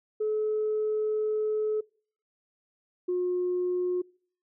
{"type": "tone pair in turn", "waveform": "sine", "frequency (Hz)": [429.3, 359.9], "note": ["A4", "F#4"], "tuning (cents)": [-43, -48], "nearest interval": "minor third", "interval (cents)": 305, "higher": "first", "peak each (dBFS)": -24, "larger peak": "neither", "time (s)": [[0.2, 1.81], [3.08, 4.02]], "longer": "first", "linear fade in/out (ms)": 10, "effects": ["noise-tail reverb RT60 0.5 s tail -26 dB re dry", "tanh soft clip ceiling -21 dBFS"]}